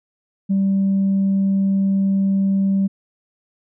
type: tone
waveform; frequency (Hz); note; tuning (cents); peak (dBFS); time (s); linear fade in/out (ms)
sine; 194.9; G3; -10; -13; 0.49-2.88; 20
effects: tanh soft clip ceiling -12 dBFS